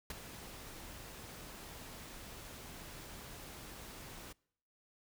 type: noise with ADSR envelope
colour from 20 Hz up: pink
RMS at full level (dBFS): -39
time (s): 0.1-4.33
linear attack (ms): 4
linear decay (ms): 19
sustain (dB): -11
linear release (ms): 10
effects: noise-tail reverb RT60 0.7 s tail -26 dB re dry